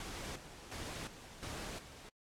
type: noise with tremolo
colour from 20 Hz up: pink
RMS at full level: -44 dBFS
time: 0-2.09 s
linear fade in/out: 2 ms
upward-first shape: square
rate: 1.4 Hz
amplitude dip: 65%
effects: low-pass 9000 Hz 12 dB/octave + AAC 64 kbps